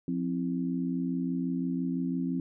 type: tone cluster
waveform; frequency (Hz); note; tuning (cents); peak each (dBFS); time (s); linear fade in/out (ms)
sine; 176.4 / 262.2 / 328.3; F3 / C4 / E4; +18 / +4 / -7; -32 / -30 / -39; 0.08-2.4; 2
effects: none